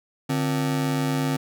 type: ring-modulated tone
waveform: 40% pulse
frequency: 205.9 Hz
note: G#3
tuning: 15 cents flat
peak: -18 dBFS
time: 0.29-1.37 s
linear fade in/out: 10 ms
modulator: 59 Hz
effects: none